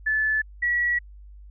sine tone pair in turn, 1737 / 1930.1 Hz, A6 / B6, -23 / -40 cents, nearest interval major second, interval 183 cents, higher second, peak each -20 dBFS, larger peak neither, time 0.06-0.42 / 0.62-0.99 s, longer second, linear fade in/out 10 ms, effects added 50 Hz sine -42 dBFS peak until 1.5 s

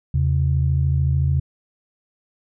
sine tone pair together, 81.55 / 135.2 Hz, E2 / C#3, -18 / -43 cents, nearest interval major sixth, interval 875 cents, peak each -18 dBFS, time 0.14-1.4 s, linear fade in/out 5 ms, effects tanh soft clip ceiling -8 dBFS

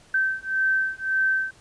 sine beating tone pair, 1548 / 1549.8 Hz, G6 / G6, -22 / -20 cents, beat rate 1.8 Hz, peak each -24 dBFS, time 0.14-1.51 s, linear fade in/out 5 ms, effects pink hiss -54 dBFS RMS until 1.6 s + resampled to 22050 Hz

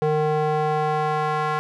square tone with band-pass filter sweep, 152.9 Hz, D#3, 30 cents flat, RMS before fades -22 dBFS, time 0.02-1.59 s, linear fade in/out 0 ms, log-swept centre 530 to 1100 Hz, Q 1.7, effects none

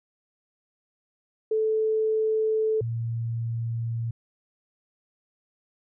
sine tone pair in turn, 437.2 / 115.53 Hz, A4 / A#2, -11 / -15 cents, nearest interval octave + major seventh, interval 2304 cents, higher first, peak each -21 / -26 dBFS, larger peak first, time 1.51-2.81 / 2.81-4.11 s, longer neither, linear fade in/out 5 ms, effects none

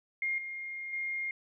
sine tone with level steps, 2127 Hz, C7, 28 cents sharp, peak -29 / -37 / -32 dBFS, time 0.22-1.31 s, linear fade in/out 2 ms, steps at 0.38 / 0.93 s, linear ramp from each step 2 ms, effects none

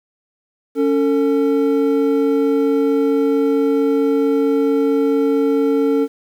triangle tone pair together, 278.9 / 450 Hz, C#4 / A4, +11 / +39 cents, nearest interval minor sixth, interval 828 cents, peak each -14 dBFS, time 0.75-6.08 s, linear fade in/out 50 ms, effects 8-bit

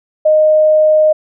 sine tone, 618 Hz, D#5, 12 cents flat, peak -6 dBFS, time 0.25-1.13 s, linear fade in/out 10 ms, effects none

